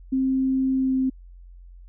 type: tone with pitch glide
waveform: sine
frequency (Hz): 263.8 to 261.7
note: C4 to C4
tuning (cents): +14 to 0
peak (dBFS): -19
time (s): 0.12-1.1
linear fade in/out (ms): 10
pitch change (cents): -14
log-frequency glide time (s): 0.74-0.96
effects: added 44 Hz sine -42 dBFS peak until 1.88 s